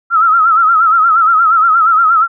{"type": "tone with vibrato", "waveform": "sine", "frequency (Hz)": 1318.5, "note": "E6", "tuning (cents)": 0, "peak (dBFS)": -6, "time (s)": [0.1, 2.28], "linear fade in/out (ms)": 50, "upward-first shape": "sine", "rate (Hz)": 8.5, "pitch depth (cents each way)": 89, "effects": []}